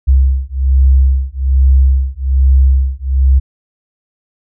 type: beating tone pair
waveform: sine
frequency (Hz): 65.8 / 67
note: C2 / C2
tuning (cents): +10 / +42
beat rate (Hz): 1.2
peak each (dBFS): -10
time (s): 0.07-3.4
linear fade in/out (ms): 20
effects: none